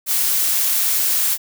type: noise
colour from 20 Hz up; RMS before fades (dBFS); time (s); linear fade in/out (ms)
blue; -18; 0.06-1.38; 50
effects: none